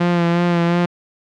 sawtooth tone with vibrato, 172.4 Hz, F3, 22 cents flat, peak -10 dBFS, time 0-0.86 s, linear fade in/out 10 ms, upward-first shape sine, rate 2.8 Hz, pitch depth 27 cents each way, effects low-pass 3000 Hz 12 dB/octave

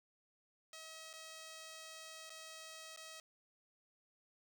5% pulse tone with dropouts, 639 Hz, D#5, 46 cents sharp, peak -39 dBFS, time 0.73-3.2 s, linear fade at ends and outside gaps 2 ms, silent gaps 1.131-1.136 / 2.296-2.302 / 2.963-2.973 s, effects none

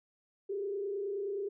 sine tone with frequency modulation, 400 Hz, G4, 35 cents sharp, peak -33 dBFS, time 0.49-1.49 s, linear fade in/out 10 ms, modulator 29.5 Hz, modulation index 0.72, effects none

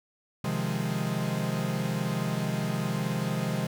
45% pulse chord, F minor seventh, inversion second, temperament equal, 130.81 / 155.56 / 174.61 / 207.7 Hz, C3 / Eb3 / F3 / Ab3, 0 / 0 / 0 / 0 cents, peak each -33 dBFS, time 0.44-3.67 s, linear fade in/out 5 ms, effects none

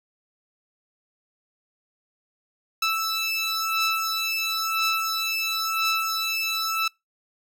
15% pulse beating tone pair, 1317 / 1317.98 Hz, E6 / E6, -2 / -1 cents, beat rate 0.98 Hz, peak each -20 dBFS, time 2.82-6.88 s, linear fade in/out 5 ms, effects noise-tail reverb RT60 0.2 s tail -25 dB re dry

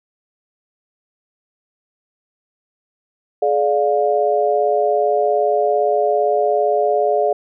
sine chord, D diminished, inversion second, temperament just, 422.9 / 587.3 / 704.8 Hz, Ab4 / D5 / F5, +31 / 0 / +16 cents, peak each -18 dBFS, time 3.42-7.33 s, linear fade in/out 5 ms, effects none

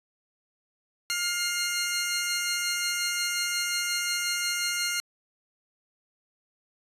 15% pulse tone pair together, 1410.8 / 2119 Hz, F6 / C7, +17 / +21 cents, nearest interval perfect fifth, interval 704 cents, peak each -23 dBFS, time 1.1-5 s, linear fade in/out 0 ms, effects resampled to 32000 Hz

